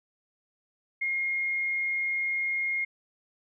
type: tone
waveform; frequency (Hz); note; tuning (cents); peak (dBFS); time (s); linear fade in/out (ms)
sine; 2140; C7; +38; -26; 1.01-2.85; 10
effects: none